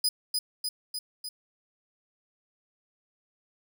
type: tone with echo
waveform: sawtooth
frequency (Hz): 4978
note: D#8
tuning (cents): 0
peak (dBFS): -20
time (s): 0.04-0.09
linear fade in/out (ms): 5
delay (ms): 300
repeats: 4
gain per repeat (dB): -3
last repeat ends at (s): 1.29
effects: none